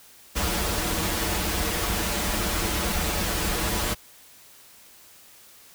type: noise with comb filter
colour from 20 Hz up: pink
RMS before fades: -26 dBFS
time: 0.35-3.95 s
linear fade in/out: 20 ms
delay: 7.6 ms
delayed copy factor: -1
effects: white hiss -51 dBFS RMS until 5.74 s